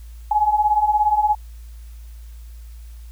sine beating tone pair, 830.6 / 847.6 Hz, G#5 / G#5, 0 / +35 cents, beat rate 17 Hz, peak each -20 / -16 dBFS, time 0.31-1.35 s, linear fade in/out 5 ms, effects added 57 Hz sine -35 dBFS peak until 3.11 s + white hiss -55 dBFS RMS until 3.11 s

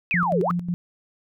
sine exponential two-way sweep, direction down then up, 2667 to 349.2 to 1336 Hz, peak -20 dBFS, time 0.11-0.51 s, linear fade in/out 0 ms, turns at 0.41 s
sine tone with tremolo, 175.1 Hz, F3, 5 cents sharp, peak -21 dBFS, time 0.14-0.74 s, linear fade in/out 0 ms, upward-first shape square, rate 5.5 Hz, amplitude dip 65%
effects none

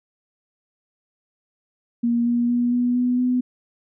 sine tone with pitch steps, 236.2 / 238.9 / 241.7 / 244.5 / 247.4 / 250.2 Hz, A#3 / A#3 / B3 / B3 / B3 / B3, +23 / +43 / -37 / -17 / +3 / +23 cents, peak -17 dBFS, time 2.03-3.41 s, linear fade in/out 10 ms, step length 230 ms, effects none

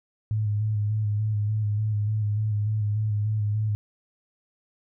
sine tone with vibrato, 106 Hz, G#2, 36 cents sharp, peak -22 dBFS, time 0.31-3.75 s, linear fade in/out 0 ms, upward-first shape square, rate 3.4 Hz, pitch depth 30 cents each way, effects none

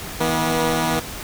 10% pulse tone pair together, 160.6 / 242 Hz, E3 / B3, -45 / -35 cents, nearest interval perfect fifth, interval 710 cents, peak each -13 dBFS, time 0.2-1 s, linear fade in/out 10 ms, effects pink hiss -32 dBFS RMS until 1.23 s

